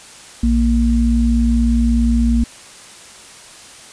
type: tone pair together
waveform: sine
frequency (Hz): 58.27 / 233.1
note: A#1 / A#3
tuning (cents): 0 / 0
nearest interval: 2 octaves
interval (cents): 2400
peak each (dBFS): -14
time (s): 0.43-2.44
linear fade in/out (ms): 5
effects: white hiss -39 dBFS RMS until 3.92 s + resampled to 22050 Hz